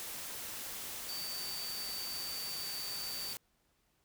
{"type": "tone in noise", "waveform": "sine", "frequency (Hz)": 4591, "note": "D8", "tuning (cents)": -40, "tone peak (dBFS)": -40, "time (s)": [1.09, 3.33], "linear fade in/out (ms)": 0, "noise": "white", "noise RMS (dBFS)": -43, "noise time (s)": [0, 3.37], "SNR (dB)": 0, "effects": ["pink hiss -75 dBFS RMS until 4.04 s"]}